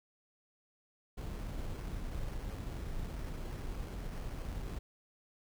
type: noise with sample-and-hold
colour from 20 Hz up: brown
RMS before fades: -40 dBFS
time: 1.17-4.79 s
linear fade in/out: 10 ms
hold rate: 3675 Hz
effects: none